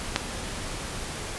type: click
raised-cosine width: 0.2 ms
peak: -4 dBFS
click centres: 0.161 s
effects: pink hiss -34 dBFS RMS until 1.38 s + resampled to 24000 Hz